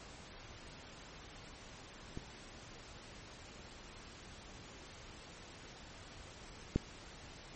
clicks, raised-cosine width 3 ms, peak -28 / -17 dBFS, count 2, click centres 2.174 / 6.76 s, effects pink hiss -53 dBFS RMS until 7.55 s + MP3 32 kbps

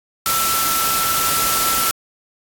sine tone in noise, 1333 Hz, E6, 19 cents sharp, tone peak -20 dBFS, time 0.26-1.91 s, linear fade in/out 0 ms, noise white, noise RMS -19 dBFS, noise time 0.26-1.91 s, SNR -4 dB, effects AAC 64 kbps

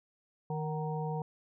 harmonic tone with a mistuned harmonic, 155.56 Hz, D#3, in tune, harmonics 1 / 3 / 5 / 6, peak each -34 / -39 / -41 / -42 dBFS, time 0.5-1.22 s, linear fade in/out 2 ms, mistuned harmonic 5, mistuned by -55 cents, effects none

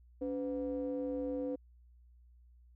triangle ring-modulated tone, 110.4 Hz, A2, 6 cents sharp, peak -29 dBFS, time 0.21-1.56 s, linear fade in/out 10 ms, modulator 393 Hz, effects added 60 Hz sine -58 dBFS peak until 2.75 s

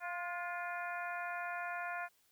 harmonic tone with a mistuned harmonic, 349.2 Hz, F4, in tune, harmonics 2 / 3 / 4 / 5 / 6 / 7, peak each -42 / -46 / -43 / -46 / -52 / -49 dBFS, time 0-2.09 s, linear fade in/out 50 ms, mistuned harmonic 4, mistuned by +34 cents, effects white hiss -72 dBFS RMS until 2.31 s

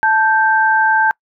sine tone pair together, 878.7 / 1568 Hz, A5 / G6, -3 / 0 cents, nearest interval minor seventh, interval 1003 cents, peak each -13 dBFS, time 0.03-1.11 s, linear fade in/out 0 ms, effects noise-tail reverb RT60 0.1 s tail -26 dB re dry

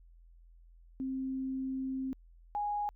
sine tone pair in turn, 263.8 / 826.9 Hz, C4 / G#5, +14 / -8 cents, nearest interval octave + minor sixth, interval 1978 cents, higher second, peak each -33 / -31 dBFS, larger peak second, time 1-2.13 / 2.55-2.89 s, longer first, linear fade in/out 0 ms, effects added 42 Hz sine -55 dBFS peak until 2.95 s

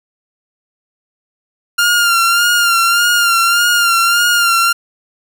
sawtooth tone with vibrato, 1396.9 Hz, F6, in tune, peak -6 dBFS, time 1.78-4.73 s, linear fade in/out 10 ms, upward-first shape sine, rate 1.7 Hz, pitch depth 43 cents each way, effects none

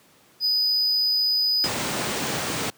triangle tone, 4978 Hz, D#8, in tune, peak -18 dBFS, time 0.4-1.69 s, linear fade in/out 50 ms
pink band-stop noise, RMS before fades -26 dBFS, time 1.64-2.7 s, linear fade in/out 0 ms, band 10000 to 14000 Hz, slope 96 dB/octave
effects pink hiss -56 dBFS RMS until 2.77 s + high-pass 150 Hz 12 dB/octave

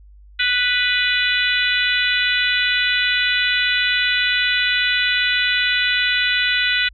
harmonic tone, 493.9 Hz, B4, in tune, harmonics 3 / 4 / 5 / 6 / 7 / 8, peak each -21 / -22 / -23 / -24 / -24 / -25 dBFS, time 0.39-6.89 s, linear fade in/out 10 ms, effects added 50 Hz sine -42 dBFS peak until 6.93 s

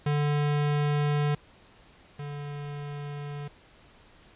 square tone pair in turn, 146.83 / 144.98 Hz, D3 / D3, 0 / -22 cents, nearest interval unison, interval 22 cents, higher first, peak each -24 / -35 dBFS, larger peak first, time 0.06-1.35 / 2.19-3.48 s, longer neither, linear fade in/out 5 ms, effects pink hiss -56 dBFS RMS until 4.35 s + resampled to 8000 Hz

